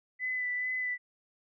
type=tone with vibrato; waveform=sine; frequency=1999 Hz; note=B6; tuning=20 cents sharp; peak=-30 dBFS; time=0.19-0.98 s; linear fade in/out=50 ms; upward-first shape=sine; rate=2.3 Hz; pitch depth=18 cents each way; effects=none